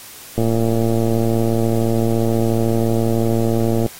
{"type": "click train", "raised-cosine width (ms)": 2, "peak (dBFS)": -6, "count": 398, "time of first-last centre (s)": [0.38, 3.862], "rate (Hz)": 114, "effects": ["white hiss -38 dBFS RMS until 3.99 s", "AAC 48 kbps"]}